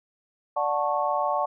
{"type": "chord", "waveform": "sine", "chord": "D major seventh", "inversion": "none", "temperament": "just", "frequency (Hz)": [587.3, 734.2, 881, 1101.2], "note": ["D5", "F#5", "A5", "C#6"], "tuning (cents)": [0, -14, 2, -12], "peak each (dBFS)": -28, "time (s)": [0.56, 1.46], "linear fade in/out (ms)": 10, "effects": []}